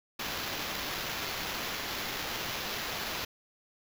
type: noise with sample-and-hold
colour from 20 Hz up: white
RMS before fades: -36 dBFS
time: 0.19-3.25 s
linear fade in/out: 5 ms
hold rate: 8820 Hz
effects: none